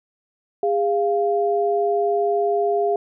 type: tone pair together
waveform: sine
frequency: 408 / 695.1 Hz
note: G#4 / F5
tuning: -31 / -8 cents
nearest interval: major sixth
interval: 923 cents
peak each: -19 / -21 dBFS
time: 0.63-2.96 s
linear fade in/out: 2 ms
effects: none